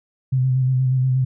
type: tone with vibrato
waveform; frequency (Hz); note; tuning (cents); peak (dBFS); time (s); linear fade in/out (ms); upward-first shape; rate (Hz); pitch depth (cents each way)
sine; 129.5; C3; -17; -15; 0.32-1.25; 10; square; 8.4; 25
effects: none